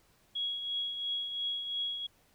sine tone with tremolo, 3322 Hz, G#7, in tune, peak -30 dBFS, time 0.35-2.07 s, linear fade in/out 10 ms, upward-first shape triangle, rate 2.9 Hz, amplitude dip 55%, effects pink hiss -67 dBFS RMS until 2.34 s

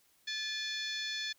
harmonic tone with a mistuned harmonic, 868 Hz, A5, 24 cents flat, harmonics 2 / 3 / 4 / 5 / 6 / 7 / 8, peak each -40 / -46 / -39 / -42 / -45 / -51 / -54 dBFS, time 0.27-1.33 s, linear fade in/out 10 ms, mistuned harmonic 3, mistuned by -120 cents, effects white hiss -69 dBFS RMS until 1.38 s

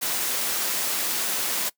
white noise, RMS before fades -26 dBFS, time 0.01-1.7 s, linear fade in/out 20 ms, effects noise-tail reverb RT60 0.1 s tail -21 dB re dry + high-pass 200 Hz 12 dB/octave

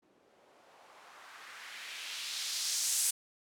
violet noise with low-pass filter sweep, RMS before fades -39 dBFS, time 0.02-3.11 s, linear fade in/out 10 ms, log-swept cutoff 320 to 8800 Hz, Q 1.4, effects none

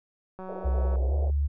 click train, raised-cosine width 1 ms, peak -27 dBFS, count 107, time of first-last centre 0.39-0.957 s, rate 187 Hz
white band-pass noise, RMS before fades -39 dBFS, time 0.48-1.31 s, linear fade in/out 10 ms, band 350 to 690 Hz, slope 48 dB/octave
sine tone with pitch glide, 65.3 to 71.62 Hz, C2 to D2, -3 to -43 cents, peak -22 dBFS, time 0.64-1.48 s, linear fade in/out 20 ms, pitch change +160 cents, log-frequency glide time 1.07-1.13 s
effects none

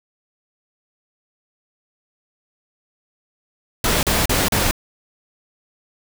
pink noise bursts, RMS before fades -18 dBFS, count 4, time 3.84-4.711 s, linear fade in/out 2 ms, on 190 ms, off 37 ms, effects none

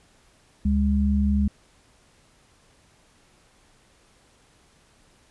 sine tone pair together, 72.16 / 204.1 Hz, D2 / G#3, -30 / -30 cents, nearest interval octave + tritone, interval 1800 cents, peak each -21 dBFS, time 0.65-1.48 s, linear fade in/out 5 ms, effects pink hiss -59 dBFS RMS until 5.3 s + resampled to 24000 Hz

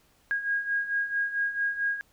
sine beating tone pair, 1632 / 1636.5 Hz, G#6 / G#6, -31 / -26 cents, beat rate 4.5 Hz, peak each -32 / -27 dBFS, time 0.31-2.01 s, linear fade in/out 0 ms, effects pink hiss -64 dBFS RMS until 2.12 s

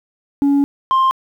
sine tone pair in turn, 281.7 / 1054.4 Hz, C#4 / C6, +28 / +13 cents, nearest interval octave + major seventh, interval 2285 cents, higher second, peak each -8 dBFS, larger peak neither, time 0.42-0.64 / 0.91-1.11 s, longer first, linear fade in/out 0 ms, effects tanh soft clip ceiling -10 dBFS + 8-bit

